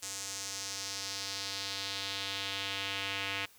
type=tone with band-pass filter sweep; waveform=square; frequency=98 Hz; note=G2; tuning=in tune; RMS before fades=-38 dBFS; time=0.02-3.46 s; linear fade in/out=10 ms; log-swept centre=7100 to 2600 Hz; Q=2.1; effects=white hiss -60 dBFS RMS until 3.58 s